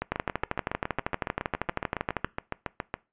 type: two click trains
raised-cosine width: 0.5 ms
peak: -11 / -14 dBFS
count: 28 / 22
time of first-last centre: 0.12-2.246 / 0.02-2.941 s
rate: 12.7 / 7.19 Hz
effects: noise-tail reverb RT60 0.3 s tail -22 dB re dry + resampled to 8000 Hz